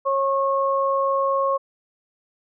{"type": "tone pair together", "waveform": "sine", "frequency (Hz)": [546, 1090.1], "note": ["C#5", "C#6"], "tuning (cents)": [-26, -29], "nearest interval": "octave", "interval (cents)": 1197, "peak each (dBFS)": -21, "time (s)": [0.05, 1.58], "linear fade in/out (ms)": 20, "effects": []}